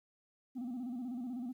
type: tone with vibrato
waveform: sine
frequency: 246.9 Hz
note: B3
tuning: in tune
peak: -35 dBFS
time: 0.55-1.53 s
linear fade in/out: 20 ms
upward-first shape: square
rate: 16 Hz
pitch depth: 84 cents each way
effects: tanh soft clip ceiling -37 dBFS + 12-bit